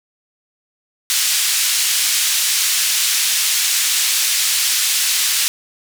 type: band-pass noise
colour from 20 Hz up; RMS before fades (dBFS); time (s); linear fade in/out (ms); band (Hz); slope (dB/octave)
white; -17; 1.1-5.48; 0; 2300 to 9200; 12
effects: none